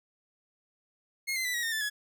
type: tone with pitch steps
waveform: sawtooth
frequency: 2151 / 2066 / 1983.9 / 1905.3 / 1829.8 / 1757.3 / 1687.6 Hz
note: C7 / C7 / B6 / A#6 / A#6 / A6 / G#6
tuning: +47 / -22 / +7 / +37 / -33 / -3 / +27 cents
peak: -26 dBFS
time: 1.27-1.9 s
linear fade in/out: 20 ms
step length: 90 ms
effects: none